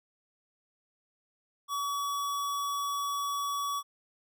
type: tone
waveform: square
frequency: 1135 Hz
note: C#6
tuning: 41 cents sharp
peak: -31 dBFS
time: 1.68-3.83 s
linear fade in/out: 50 ms
effects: none